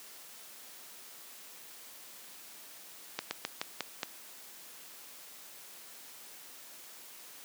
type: slowing click train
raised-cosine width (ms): 0.2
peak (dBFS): -15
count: 6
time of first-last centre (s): 3.19-4.032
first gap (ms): 120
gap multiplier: 1.17
effects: white hiss -51 dBFS RMS until 7.44 s + high-pass 200 Hz 12 dB/octave